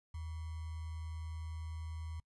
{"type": "tone with sample-and-hold", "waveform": "sine", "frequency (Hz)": 80.2, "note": "E2", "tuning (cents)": -47, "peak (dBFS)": -40, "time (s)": [0.14, 2.2], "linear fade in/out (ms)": 5, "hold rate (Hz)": 1050, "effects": ["noise-tail reverb RT60 0.1 s tail -24 dB re dry", "resampled to 24000 Hz"]}